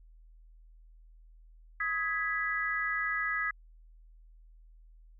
sine chord, G# minor, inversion second, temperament equal with one note detuned, 1264.1 / 1661.2 / 1975.5 Hz, D#6 / G#6 / B6, +27 / 0 / 0 cents, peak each -35 / -33 / -33 dBFS, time 1.8-3.51 s, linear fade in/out 5 ms, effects added 40 Hz sine -53 dBFS peak until 5.19 s

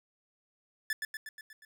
45% pulse tone with echo, 1742 Hz, A6, 18 cents flat, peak -29 dBFS, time 0.9-0.93 s, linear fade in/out 2 ms, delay 120 ms, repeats 6, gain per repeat -4 dB, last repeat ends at 1.65 s, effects none

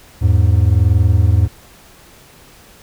triangle tone pair together, 82.41 / 103.64 Hz, E2 / G#2, 0 / -3 cents, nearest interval major third, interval 397 cents, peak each -10 dBFS, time 0.21-1.48 s, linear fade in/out 20 ms, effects pink hiss -44 dBFS RMS until 2.82 s

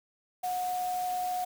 sine tone in noise, 728 Hz, F#5, 28 cents flat, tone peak -29 dBFS, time 0.43-1.45 s, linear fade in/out 10 ms, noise white, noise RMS -44 dBFS, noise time 0.43-1.45 s, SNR +12 dB, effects none

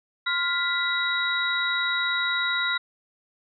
sine tone cluster, 1041 / 1407 / 1984 / 3834 Hz, C6 / F6 / B6 / A#7, -9 / +12 / +7 / +48 cents, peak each -34 / -26 / -29 / -27 dBFS, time 0.26-2.78 s, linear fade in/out 10 ms, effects none

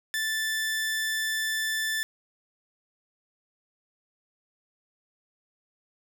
sawtooth tone, 1760 Hz, A6, in tune, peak -23 dBFS, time 0.14-2.03 s, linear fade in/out 0 ms, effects none

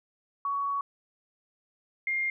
sine tone pair in turn, 1122 / 2118 Hz, C#6 / C7, +21 / +21 cents, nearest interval major seventh, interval 1100 cents, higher second, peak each -27 / -26 dBFS, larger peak second, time 0.45-0.81 / 2.07-2.3 s, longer first, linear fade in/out 2 ms, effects none

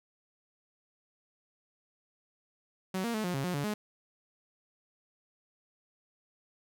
sawtooth tone with pitch steps, 187.6 / 233.9 / 216.2 / 178.5 / 136.6 / 179.7 / 143.1 / 210.5 Hz, F#3 / A#3 / A3 / F3 / C#3 / F3 / D3 / G#3, +24 / +6 / -30 / +38 / -25 / +50 / -45 / +24 cents, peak -27 dBFS, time 2.94-3.74 s, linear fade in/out 5 ms, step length 100 ms, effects none

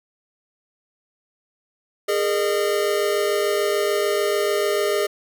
square tone cluster, 409.8 / 456.6 / 609 Hz, G#4 / A#4 / D#5, -23 / -36 / -37 cents, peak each -22 / -27 / -25 dBFS, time 2.08-5.07 s, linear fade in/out 10 ms, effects none

